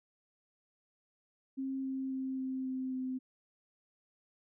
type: tone with pitch steps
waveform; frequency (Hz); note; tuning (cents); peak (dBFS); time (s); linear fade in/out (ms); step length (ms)
sine; 267.2 / 265.4 / 263.5 / 261.7 / 259.9 / 258.1; C4 / C4 / C4 / C4 / C4 / C4; +36 / +25 / +12 / 0 / -11 / -23; -34; 1.57-3.19; 20; 270
effects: none